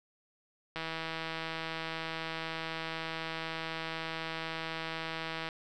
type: click train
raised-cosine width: 0.3 ms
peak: -21 dBFS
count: 767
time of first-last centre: 0.76-5.488 s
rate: 162 Hz
effects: none